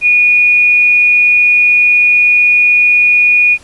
sine tone with amplitude modulation, 2451 Hz, D#7, 27 cents flat, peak -4 dBFS, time 0.01-3.58 s, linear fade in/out 50 ms, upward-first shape sine, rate 209 Hz, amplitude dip 25%, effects pink hiss -41 dBFS RMS until 3.63 s + resampled to 24000 Hz

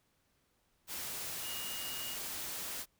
sine tone in noise, 2866 Hz, F7, 44 cents sharp, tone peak -44 dBFS, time 1.41-2.18 s, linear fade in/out 50 ms, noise white, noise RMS -41 dBFS, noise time 0.87-2.86 s, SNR -6 dB, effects pink hiss -75 dBFS RMS until 2.99 s

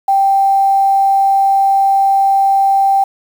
sine tone with quantisation, 784 Hz, G5, in tune, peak -8 dBFS, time 0.08-3.04 s, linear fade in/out 5 ms, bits 6, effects none

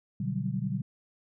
sine chord, G major seventh, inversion first, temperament equal, 123.47 / 146.83 / 185 / 196 Hz, B2 / D3 / F#3 / G3, 0 / 0 / 0 / 0 cents, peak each -34 dBFS, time 0.2-0.82 s, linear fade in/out 5 ms, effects none

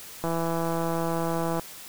click train, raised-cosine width 1 ms, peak -15 dBFS, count 226, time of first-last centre 0.24-1.595 s, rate 166 Hz, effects white hiss -43 dBFS RMS until 1.88 s

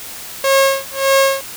sawtooth tone with tremolo, 543 Hz, C#5, 36 cents flat, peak -5 dBFS, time 0.44-1.41 s, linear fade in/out 2 ms, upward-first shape sine, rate 1.7 Hz, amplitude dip 100%, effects white hiss -31 dBFS RMS until 1.56 s

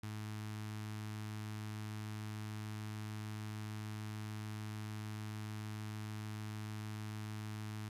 sawtooth tone with notch filter, 106.7 Hz, G#2, 47 cents sharp, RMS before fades -44 dBFS, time 0.03-7.89 s, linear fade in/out 5 ms, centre 530 Hz, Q 1, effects resampled to 32000 Hz + 12-bit

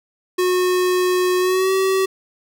square tone with pitch glide, 364.1 to 382 Hz, F#4 to G4, -28 to -45 cents, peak -16 dBFS, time 0.38-2.06 s, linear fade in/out 10 ms, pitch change +83 cents, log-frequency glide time 1.39-1.72 s, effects none

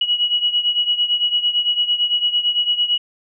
sine beating tone pair, 2915 / 2923.9 Hz, F#7 / F#7, -26 / -21 cents, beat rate 8.9 Hz, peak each -17 / -21 dBFS, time 0.01-2.98 s, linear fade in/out 5 ms, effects none

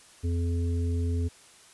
harmonic tone, 85.3 Hz, F2, 40 cents flat, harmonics 1 / 3 / 5, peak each -25 / -35 / -39 dBFS, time 0.23-1.29 s, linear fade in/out 20 ms, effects white hiss -54 dBFS RMS until 1.73 s + resampled to 24000 Hz

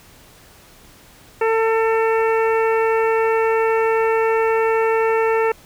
harmonic tone, 448.1 Hz, A4, 32 cents sharp, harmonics 1 / 2 / 3 / 4 / 5 / 6, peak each -16 / -22 / -26 / -28 / -30 / -32 dBFS, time 1.41-5.52 s, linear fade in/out 5 ms, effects pink hiss -47 dBFS RMS until 5.65 s

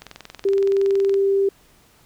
click train, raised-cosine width 0.2 ms, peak -19 dBFS, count 25, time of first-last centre 0.02-1.141 s, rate 21.4 Hz
sine tone, 393.5 Hz, G4, 7 cents sharp, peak -15 dBFS, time 0.45-1.49 s, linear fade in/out 5 ms
effects pink hiss -55 dBFS RMS until 2.05 s

